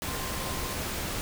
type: tone in noise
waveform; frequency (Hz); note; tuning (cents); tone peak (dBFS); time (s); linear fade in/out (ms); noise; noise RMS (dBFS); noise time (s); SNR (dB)
sine; 1046.5; C6; 0; -42; 0.07-0.74; 0; pink; -33; 0.02-1.21; -12
effects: none